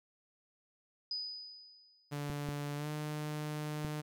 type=tone with exponential decay; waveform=sine; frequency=4978 Hz; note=D#8; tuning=in tune; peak=-34 dBFS; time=1.11-2.22 s; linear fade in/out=2 ms; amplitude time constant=240 ms
type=tone with pitch glide; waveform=sawtooth; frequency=145.1 to 151 Hz; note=D3 to D3; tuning=-21 to +48 cents; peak=-33 dBFS; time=2.11-4.02 s; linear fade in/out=20 ms; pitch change=+69 cents; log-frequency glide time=2.76-2.88 s
type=clicks; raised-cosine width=3 ms; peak=-27 dBFS; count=3; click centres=2.3 / 2.489 / 3.848 s
effects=none